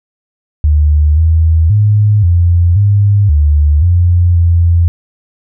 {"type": "tone with pitch steps", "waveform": "sine", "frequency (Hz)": [75.1, 80.8, 105, 86.6, 101.7, 74.2, 87.7, 85.3], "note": ["D2", "E2", "G#2", "F2", "G#2", "D2", "F2", "F2"], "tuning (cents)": [39, -34, 19, -14, -36, 18, 8, -40], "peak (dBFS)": -5, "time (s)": [0.64, 4.88], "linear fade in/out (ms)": 0, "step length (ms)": 530, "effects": []}